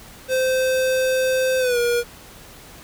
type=tone with pitch glide; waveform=square; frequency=518 to 477.8 Hz; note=C5 to A#4; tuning=-17 to +43 cents; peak=-18 dBFS; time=0.28-2.04 s; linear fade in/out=50 ms; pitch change=-140 cents; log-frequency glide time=1.59-1.78 s; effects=pink hiss -43 dBFS RMS until 2.83 s